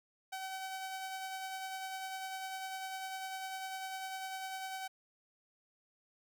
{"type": "tone with tremolo", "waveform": "sawtooth", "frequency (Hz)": 762, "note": "G5", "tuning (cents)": -49, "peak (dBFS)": -35, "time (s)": [0.32, 4.88], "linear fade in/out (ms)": 10, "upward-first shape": "sine", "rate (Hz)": 10, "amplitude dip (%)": 30, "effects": []}